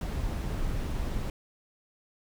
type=noise; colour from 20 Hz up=brown; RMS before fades=-31 dBFS; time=0.01-1.3 s; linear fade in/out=2 ms; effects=none